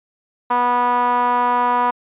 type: tone with band-pass filter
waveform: sawtooth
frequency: 244.6 Hz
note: B3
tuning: 16 cents flat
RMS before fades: -17 dBFS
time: 0.5-1.91 s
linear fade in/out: 10 ms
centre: 1000 Hz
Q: 4.7
effects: resampled to 8000 Hz